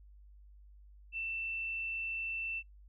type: tone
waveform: sine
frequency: 2674 Hz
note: E7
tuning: 24 cents sharp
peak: -35 dBFS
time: 1.12-2.63 s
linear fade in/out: 50 ms
effects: noise-tail reverb RT60 0.1 s tail -24 dB re dry + added 50 Hz sine -54 dBFS peak until 2.88 s